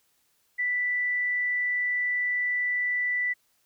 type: tone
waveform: sine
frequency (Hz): 1975.5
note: B6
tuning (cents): 0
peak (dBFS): -24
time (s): 0.58-3.34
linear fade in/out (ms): 20
effects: white hiss -69 dBFS RMS until 3.65 s